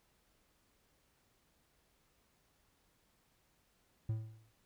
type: tone with exponential decay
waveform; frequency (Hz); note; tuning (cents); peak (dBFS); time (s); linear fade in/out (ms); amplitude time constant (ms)
triangle; 110.4; A2; +6; -29; 4.09-4.52; 5; 93
effects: pink hiss -74 dBFS RMS until 4.65 s